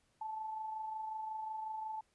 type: tone with amplitude modulation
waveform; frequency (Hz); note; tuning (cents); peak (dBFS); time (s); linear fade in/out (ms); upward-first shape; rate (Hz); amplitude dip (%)
sine; 873; A5; -14; -37; 0.21-2.01; 5; sine; 25.5; 40
effects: pink hiss -75 dBFS RMS until 2.14 s + resampled to 24000 Hz